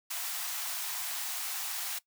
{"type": "high-pass noise", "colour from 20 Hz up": "white", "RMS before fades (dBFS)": -36, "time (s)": [0.1, 1.99], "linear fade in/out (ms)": 10, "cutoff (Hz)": 660, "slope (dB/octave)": 96, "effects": ["noise-tail reverb RT60 0.1 s tail -19 dB re dry"]}